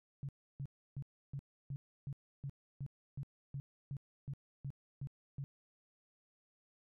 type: tone bursts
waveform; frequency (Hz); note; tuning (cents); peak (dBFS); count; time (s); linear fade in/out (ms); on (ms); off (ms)
sine; 138.59; C#3; 0; -39; 15; 0.23-5.44; 0; 58; 310
effects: none